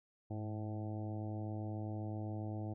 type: harmonic tone with a mistuned harmonic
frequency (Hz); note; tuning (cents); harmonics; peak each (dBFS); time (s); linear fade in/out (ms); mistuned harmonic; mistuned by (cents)
107.6; A2; -38; 1 / 2 / 3 / 4 / 5 / 6 / 7 / 8; -40 / -47 / -46 / -56 / -54 / -53 / -53 / -61; 0.3-2.74; 10; 1; -53
effects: none